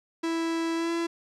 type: tone with pitch glide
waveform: 45% pulse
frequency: 329.8 to 336.1 Hz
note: E4 to E4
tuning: +1 to +34 cents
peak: -26 dBFS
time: 0.23-1.07 s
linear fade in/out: 10 ms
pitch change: +33 cents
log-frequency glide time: 0.75-0.92 s
effects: low-pass 7000 Hz 12 dB/octave + 11-bit